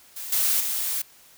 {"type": "noise with level steps", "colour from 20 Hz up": "blue", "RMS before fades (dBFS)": [-35, -22, -27], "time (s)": [0.16, 1.02], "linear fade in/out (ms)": 5, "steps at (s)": [0.32, 0.6], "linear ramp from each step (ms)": 5, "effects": ["white hiss -53 dBFS RMS until 1.37 s"]}